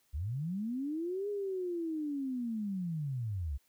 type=linear two-way sweep; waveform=sine; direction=up then down; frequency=63 to 415.3 to 63 Hz; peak=-33 dBFS; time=0.13-3.58 s; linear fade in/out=20 ms; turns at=1.29 s; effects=white hiss -72 dBFS RMS until 3.68 s